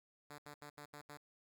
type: tone bursts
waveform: 5% pulse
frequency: 146.83 Hz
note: D3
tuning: in tune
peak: -39 dBFS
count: 6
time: 0.3-1.173 s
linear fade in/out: 5 ms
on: 83 ms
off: 75 ms
effects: none